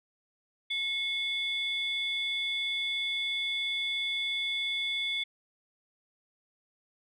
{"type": "tone pair together", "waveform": "sine", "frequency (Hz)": [2180, 3463], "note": ["C#7", "A7"], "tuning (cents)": [-29, -28], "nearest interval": "minor sixth", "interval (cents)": 801, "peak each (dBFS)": [-32, -30], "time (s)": [0.7, 5.24], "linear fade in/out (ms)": 10, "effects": ["tanh soft clip ceiling -23 dBFS"]}